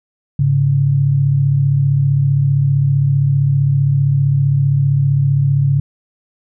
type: tone pair together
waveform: sine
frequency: 104.67 / 140 Hz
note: G#2 / C#3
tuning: +14 / +18 cents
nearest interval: perfect fourth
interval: 504 cents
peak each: -18 / -11 dBFS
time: 0.39-5.8 s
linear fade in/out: 5 ms
effects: none